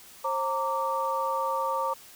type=tone cluster; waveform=sine; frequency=535 / 920 / 1164 Hz; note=C5 / A#5 / D6; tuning=+38 / -23 / -16 cents; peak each=-31 / -29 / -30 dBFS; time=0.24-1.94 s; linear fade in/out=10 ms; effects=white hiss -50 dBFS RMS until 2.15 s